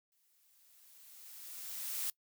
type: noise with exponential growth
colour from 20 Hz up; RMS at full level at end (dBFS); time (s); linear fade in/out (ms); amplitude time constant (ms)
blue; -36; 0.12-2.1; 1; 430
effects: noise-tail reverb RT60 0.1 s tail -23 dB re dry